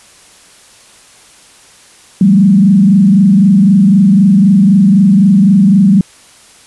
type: tone with frequency modulation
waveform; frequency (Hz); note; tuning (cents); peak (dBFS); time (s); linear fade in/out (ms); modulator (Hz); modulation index
sine; 195.4; G3; -5; -3; 2.21-6.01; 2; 23.9; 0.9
effects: white hiss -41 dBFS RMS until 6.66 s + resampled to 24000 Hz